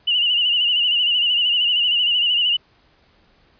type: tone with vibrato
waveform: sine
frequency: 2895 Hz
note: F#7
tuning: 38 cents flat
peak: -15 dBFS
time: 0.07-2.57 s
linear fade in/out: 10 ms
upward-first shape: sine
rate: 13 Hz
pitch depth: 67 cents each way
effects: pink hiss -57 dBFS RMS until 3.59 s + resampled to 11025 Hz